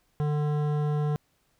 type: tone with hard clipping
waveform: sine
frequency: 148.8 Hz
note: D3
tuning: 23 cents sharp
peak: -26 dBFS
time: 0.2-1.16 s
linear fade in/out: 0 ms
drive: 14 dB
effects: pink hiss -70 dBFS RMS until 1.59 s